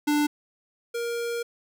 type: tone pair in turn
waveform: square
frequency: 295.4 / 470.1 Hz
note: D4 / A#4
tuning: +10 / +15 cents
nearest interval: minor sixth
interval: 805 cents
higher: second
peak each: -21 / -28 dBFS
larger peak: first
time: 0.07-0.27 / 0.94-1.43 s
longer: second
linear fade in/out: 10 ms
effects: none